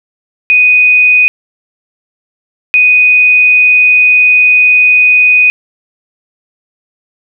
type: tone pair in turn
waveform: sine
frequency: 2489 / 2489 Hz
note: D#7 / D#7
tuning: 0 / 0 cents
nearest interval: unison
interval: 0 cents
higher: neither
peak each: -3 dBFS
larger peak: neither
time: 0.5-1.28 / 2.74-5.5 s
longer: second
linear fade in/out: 0 ms
effects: none